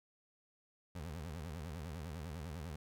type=tone with vibrato; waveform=25% pulse; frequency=80.1 Hz; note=E2; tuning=49 cents flat; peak=-39 dBFS; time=0.95-2.76 s; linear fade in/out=5 ms; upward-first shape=sine; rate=10 Hz; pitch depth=210 cents each way; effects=none